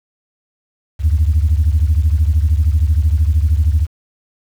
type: beating tone pair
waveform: sine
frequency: 73.42 / 86.42 Hz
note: D2 / F2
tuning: 0 / -18 cents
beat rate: 13 Hz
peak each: -11 / -14 dBFS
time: 0.99-3.87 s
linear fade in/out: 50 ms
effects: tanh soft clip ceiling -5 dBFS + 7-bit